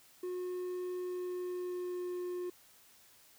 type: tone with pitch glide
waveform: triangle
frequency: 361.9 to 357.7 Hz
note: F#4 to F4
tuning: -38 to +41 cents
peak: -34 dBFS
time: 0.23-2.5 s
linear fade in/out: 5 ms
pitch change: -21 cents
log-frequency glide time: 0.96-2.23 s
effects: white hiss -62 dBFS RMS until 3.38 s